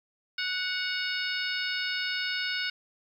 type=harmonic tone with a mistuned harmonic; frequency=740 Hz; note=F#5; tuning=in tune; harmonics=2 / 3 / 4 / 5 / 6 / 7; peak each=-33 / -35 / -36 / -37 / -38 / -38 dBFS; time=0.38-2.7 s; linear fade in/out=5 ms; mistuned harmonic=4; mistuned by=-47 cents; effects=10-bit